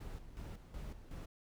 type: noise with tremolo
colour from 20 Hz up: brown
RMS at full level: -45 dBFS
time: 0-1.26 s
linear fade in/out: 10 ms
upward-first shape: square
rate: 2.7 Hz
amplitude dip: 65%
effects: none